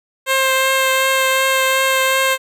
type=tone with vibrato; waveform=10% pulse; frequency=529 Hz; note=C5; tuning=19 cents sharp; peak=-5 dBFS; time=0.26-2.38 s; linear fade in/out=50 ms; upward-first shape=triangle; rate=2.7 Hz; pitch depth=12 cents each way; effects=none